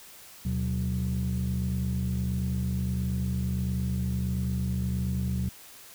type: tone cluster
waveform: sine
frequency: 75.9 / 124.6 / 186.1 Hz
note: D#2 / B2 / F#3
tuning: -42 / +16 / +10 cents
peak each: -29 dBFS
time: 0.45-5.49 s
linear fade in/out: 5 ms
effects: tanh soft clip ceiling -21 dBFS + white hiss -49 dBFS RMS until 5.94 s